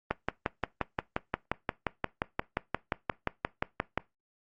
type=click train; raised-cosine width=0.5 ms; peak=-12 dBFS; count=23; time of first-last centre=0.11-3.976 s; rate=5.69 Hz; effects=noise-tail reverb RT60 0.2 s tail -21 dB re dry + Opus 24 kbps